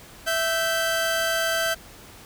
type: tone pair together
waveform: sawtooth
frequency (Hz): 659.3 / 1550.5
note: E5 / G6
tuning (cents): 0 / -19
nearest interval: octave + minor third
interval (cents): 1481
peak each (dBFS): -21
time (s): 0.26-1.75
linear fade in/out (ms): 20
effects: pink hiss -46 dBFS RMS until 2.25 s

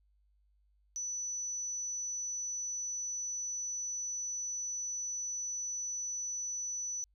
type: tone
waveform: sine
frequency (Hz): 5960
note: F#8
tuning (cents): +12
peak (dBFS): -35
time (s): 0.96-7.04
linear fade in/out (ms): 0
effects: added 50 Hz sine -67 dBFS peak until 7.14 s

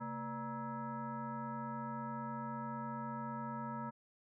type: tone with frequency modulation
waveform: sine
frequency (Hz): 587.3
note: D5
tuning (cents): 0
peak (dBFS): -39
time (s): 0-3.91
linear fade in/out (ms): 20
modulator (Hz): 360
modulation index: 2
effects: none

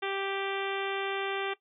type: harmonic tone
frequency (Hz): 392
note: G4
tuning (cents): 0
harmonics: 1 / 2 / 3 / 4 / 5 / 6 / 7 / 8 / 9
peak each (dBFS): -34 / -37 / -39 / -40 / -41 / -42 / -42 / -43 / -44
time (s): 0.02-1.54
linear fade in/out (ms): 10
effects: noise-tail reverb RT60 0.1 s tail -17 dB re dry

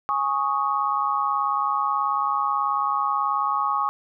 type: chord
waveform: sine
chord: Ab suspended fourth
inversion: none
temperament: just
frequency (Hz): 830.6 / 1107.5 / 1245.9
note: Ab5 / Db6 / Eb6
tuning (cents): 0 / -2 / +2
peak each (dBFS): -27 / -23 / -26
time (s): 0.09-3.89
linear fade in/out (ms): 0
effects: none

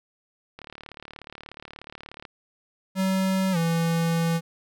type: click train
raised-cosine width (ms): 0.3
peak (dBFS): -24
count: 62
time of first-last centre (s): 0.59-2.252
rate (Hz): 36.7
type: tone with pitch glide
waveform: square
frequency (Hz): 190 to 166.36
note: F#3 to E3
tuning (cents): +46 to +16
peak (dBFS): -22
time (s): 2.95-4.41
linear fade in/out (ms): 50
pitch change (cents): -230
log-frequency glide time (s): 3.52-3.57
effects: none

